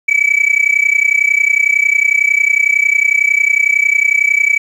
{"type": "tone with amplitude modulation", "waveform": "sine", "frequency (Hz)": 2291, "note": "D7", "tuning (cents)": -44, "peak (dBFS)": -3, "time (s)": [0.08, 4.58], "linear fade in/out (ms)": 10, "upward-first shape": "sine", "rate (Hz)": 31, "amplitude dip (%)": 95, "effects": ["tanh soft clip ceiling -5 dBFS", "7-bit"]}